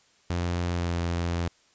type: tone with pitch glide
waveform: sawtooth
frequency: 87.31 to 85.76 Hz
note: F2 to F2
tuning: 0 to -31 cents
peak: -22 dBFS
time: 0.3-1.48 s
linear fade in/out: 0 ms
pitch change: -31 cents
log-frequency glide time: 0.72-0.92 s
effects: white hiss -62 dBFS RMS until 1.74 s + resampled to 16000 Hz